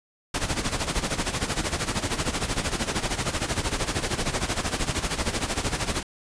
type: noise with tremolo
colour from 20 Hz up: pink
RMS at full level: -24 dBFS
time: 0.34-6.03 s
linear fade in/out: 5 ms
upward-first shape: sine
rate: 13 Hz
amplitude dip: 75%
effects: resampled to 22050 Hz